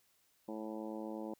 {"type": "harmonic tone", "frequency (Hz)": 108.8, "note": "A2", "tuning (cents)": -19, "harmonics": [2, 3, 4, 5, 6, 7, 8, 9], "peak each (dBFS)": [-45, -44, -50, -47, -55, -54, -53, -58], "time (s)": [0.48, 1.34], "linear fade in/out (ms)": 5, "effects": ["white hiss -73 dBFS RMS until 1.39 s"]}